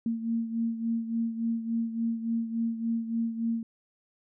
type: beating tone pair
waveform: sine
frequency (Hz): 228.4 / 231.9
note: A#3 / A#3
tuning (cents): -35 / -9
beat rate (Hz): 3.5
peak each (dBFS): -28 / -34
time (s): 0.06-3.63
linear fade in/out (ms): 2
effects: none